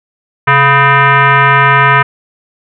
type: tone with frequency modulation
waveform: sine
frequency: 134.1 Hz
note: C3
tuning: 43 cents sharp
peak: -4 dBFS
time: 0.47-2.03 s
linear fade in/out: 10 ms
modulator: 561 Hz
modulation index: 3.4
effects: none